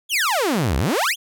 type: exponential two-way sweep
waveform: sawtooth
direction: down then up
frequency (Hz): 3520 to 60.1 to 3520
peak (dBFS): -14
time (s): 0.09-1.16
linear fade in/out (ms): 50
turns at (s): 0.77
effects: none